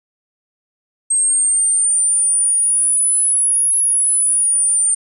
sine linear two-way sweep, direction up then down, 8372 to 10548 to 8910 Hz, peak -12 dBFS, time 1.1-4.95 s, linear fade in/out 10 ms, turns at 3.78 s, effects none

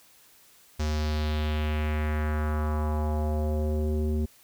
square tone with low-pass filter sweep, 76.3 Hz, D#2, 33 cents flat, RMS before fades -27 dBFS, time 0.79-4.26 s, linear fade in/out 10 ms, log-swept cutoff 6100 to 310 Hz, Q 2.2, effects white hiss -57 dBFS RMS until 4.43 s

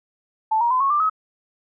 sine tone with pitch steps, 877 / 945.4 / 1019.1 / 1098.6 / 1184.3 / 1276.6 Hz, A5 / A#5 / C6 / C#6 / D6 / D#6, -6 / +24 / -46 / -16 / +14 / +44 cents, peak -16 dBFS, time 0.51-1.098 s, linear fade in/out 10 ms, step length 98 ms, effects none

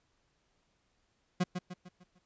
40% pulse tone with echo, 180.4 Hz, F#3, 44 cents flat, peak -25 dBFS, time 1.4-1.44 s, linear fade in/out 10 ms, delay 150 ms, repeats 5, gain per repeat -7 dB, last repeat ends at 2.19 s, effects pink hiss -75 dBFS RMS until 2.25 s + resampled to 16000 Hz

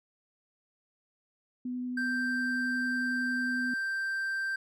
sine tone with vibrato, 249.3 Hz, B3, 16 cents sharp, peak -32 dBFS, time 1.65-3.74 s, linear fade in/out 5 ms, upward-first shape triangle, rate 11 Hz, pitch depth 9 cents each way
triangle tone, 1570 Hz, G6, 2 cents sharp, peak -28 dBFS, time 1.97-4.56 s, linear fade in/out 5 ms
effects none

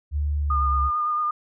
sine tone with pitch glide, 73.42 to 69.3 Hz, D2 to C#2, 0 to 0 cents, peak -21 dBFS, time 0.11-0.91 s, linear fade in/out 50 ms, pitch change -100 cents, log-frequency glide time 0.4-0.7 s
sine tone with vibrato, 1216 Hz, D#6, 40 cents flat, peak -21 dBFS, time 0.5-1.31 s, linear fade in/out 5 ms, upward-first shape sine, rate 8.9 Hz, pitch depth 21 cents each way
effects none

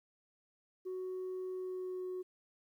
sine tone with pitch glide, 370.9 to 367.5 Hz, F#4 to F#4, +4 to -12 cents, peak -36 dBFS, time 0.85-2.23 s, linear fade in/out 20 ms, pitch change -16 cents, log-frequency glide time 1.51-2.04 s, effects tanh soft clip ceiling -36 dBFS + 12-bit

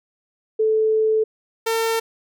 sine / sawtooth tone pair in turn, 437.2 / 452.6 Hz, A4 / A4, -11 / +49 cents, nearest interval minor second, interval 60 cents, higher second, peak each -15 dBFS, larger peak neither, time 0.59-1.24 / 1.66-2 s, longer first, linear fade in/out 10 ms, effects none

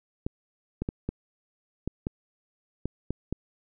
clicks, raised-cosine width 3 ms, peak -16 dBFS, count 9, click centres 0.265 / 0.82 / 0.889 / 1.09 / 1.876 / 2.069 / 2.856 / 3.106 / 3.326 s, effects none

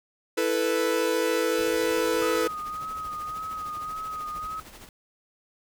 45% pulse chord, E suspended fourth, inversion none, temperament equal, 329.6 / 440 / 493.9 Hz, E4 / A4 / B4, 0 / 0 / 0 cents, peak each -29 / -27 / -26 dBFS, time 0.37-2.48 s, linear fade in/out 10 ms
pink noise with tremolo, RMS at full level -44 dBFS, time 1.58-4.89 s, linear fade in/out 2 ms, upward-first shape sine, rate 13 Hz, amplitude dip 55%
sine tone with vibrato, 1254 Hz, D#6, 13 cents sharp, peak -31 dBFS, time 2.22-4.6 s, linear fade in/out 2 ms, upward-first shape sine, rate 1.8 Hz, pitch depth 32 cents each way
effects none

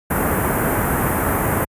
pink band-stop noise, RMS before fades -18 dBFS, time 0.1-1.65 s, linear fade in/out 10 ms, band 1800 to 11000 Hz, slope 24 dB/octave, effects high-pass 60 Hz 12 dB/octave + resampled to 32000 Hz

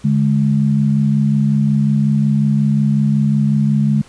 sine tone pair together, 144.7 / 210.2 Hz, D3 / G#3, -25 / +21 cents, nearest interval tritone, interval 646 cents, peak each -14 dBFS, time 0.04-4.02 s, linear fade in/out 10 ms, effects pink hiss -45 dBFS RMS until 4.08 s + resampled to 22050 Hz

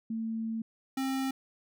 sine / square tone pair in turn, 224.3 / 266.4 Hz, A3 / C4, +34 / +31 cents, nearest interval minor third, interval 297 cents, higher second, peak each -31 / -30 dBFS, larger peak second, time 0.1-0.62 / 0.97-1.31 s, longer first, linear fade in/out 5 ms, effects none

